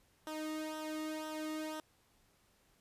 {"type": "tone with flanger", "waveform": "sawtooth", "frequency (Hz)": 310.6, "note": "D#4", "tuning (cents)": -3, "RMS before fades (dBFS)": -41, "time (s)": [0.27, 1.8], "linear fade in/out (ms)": 0, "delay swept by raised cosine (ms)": [0.43, 1.27], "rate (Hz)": 2, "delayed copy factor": -0.75, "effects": ["pink hiss -71 dBFS RMS until 2.8 s", "resampled to 32000 Hz"]}